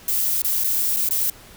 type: noise with dropouts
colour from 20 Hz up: violet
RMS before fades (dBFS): -21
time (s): 0.08-1.3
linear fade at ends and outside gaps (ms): 2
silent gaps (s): 0.42-0.445 / 0.639-0.643 / 0.964-0.969 / 1.089-1.108
effects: pink hiss -45 dBFS RMS until 1.56 s